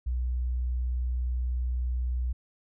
sine tone, 61.74 Hz, B1, in tune, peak -26 dBFS, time 0.06-2.33 s, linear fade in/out 10 ms, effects none

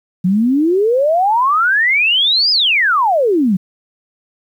sine exponential two-way sweep, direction up then down, 174.61 to 5110 to 174.61 Hz, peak -10 dBFS, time 0.24-3.57 s, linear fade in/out 10 ms, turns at 2.51 s, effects 8-bit

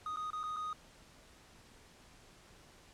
triangle tone with dropouts, 1244.5 Hz, D#6, in tune, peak -35 dBFS, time 0.06-0.73 s, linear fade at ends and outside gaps 2 ms, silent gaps 0.161-0.17 / 0.304-0.331 / 0.432-0.437 / 0.563-0.567 s, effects pink hiss -60 dBFS RMS until 2.93 s + low-pass 9000 Hz 12 dB/octave

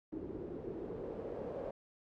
white noise with low-pass filter sweep, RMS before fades -43 dBFS, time 0.12-1.71 s, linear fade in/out 5 ms, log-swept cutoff 330 to 550 Hz, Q 3.7, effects none

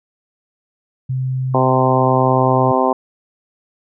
sine tone with pitch glide, 130 to 128.21 Hz, C3 to C3, -11 to -35 cents, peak -17 dBFS, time 1.09-2.72 s, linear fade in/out 10 ms, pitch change -24 cents, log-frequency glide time 1.55-2.44 s
harmonic tone, 129.8 Hz, C3, 13 cents flat, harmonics 2 / 3 / 4 / 5 / 6 / 7 / 8, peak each -20 / -20 / -20 / -20 / -20 / -20 / -20 dBFS, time 1.54-2.93 s, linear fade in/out 5 ms
effects none

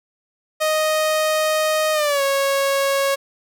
sawtooth tone with pitch glide, 622.3 to 551.2 Hz, D#5 to C#5, 0 to -10 cents, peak -13 dBFS, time 0.6-3.16 s, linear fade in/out 20 ms, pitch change -210 cents, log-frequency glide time 1.93-2.22 s, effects none

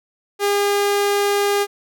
sawtooth tone, 405.4 Hz, G#4, 42 cents flat, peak -12 dBFS, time 0.39-1.67 s, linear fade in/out 50 ms, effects none

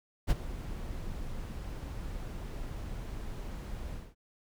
brown noise with ADSR envelope, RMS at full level -23 dBFS, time 0.27-4.15 s, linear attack 36 ms, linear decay 30 ms, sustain -16 dB, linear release 220 ms, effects none

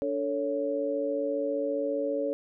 sine tone cluster, 290.3 / 443.2 / 558 Hz, D4 / A4 / C#5, -20 / +13 / +11 cents, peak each -33 / -32 / -29 dBFS, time 0.02-2.33 s, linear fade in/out 0 ms, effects none

